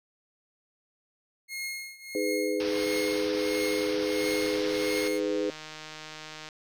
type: tone with tremolo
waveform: sawtooth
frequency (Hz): 2151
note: C7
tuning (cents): +47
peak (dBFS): -28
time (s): 1.48-5.21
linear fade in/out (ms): 50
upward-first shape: triangle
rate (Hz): 1.5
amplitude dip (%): 90
type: chord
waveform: sine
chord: G# minor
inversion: second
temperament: equal with one note detuned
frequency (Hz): 311.1 / 415.3 / 502.8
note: D#4 / G#4 / B4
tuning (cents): 0 / 0 / +31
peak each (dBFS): -31 / -30 / -30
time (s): 2.15-5.5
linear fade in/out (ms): 2
type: low-pass noise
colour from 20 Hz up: white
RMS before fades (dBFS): -38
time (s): 2.6-5.08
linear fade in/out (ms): 2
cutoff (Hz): 5600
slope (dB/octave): 96
type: click train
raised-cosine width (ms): 0.2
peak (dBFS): -24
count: 351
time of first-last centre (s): 4.23-6.488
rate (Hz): 155
effects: none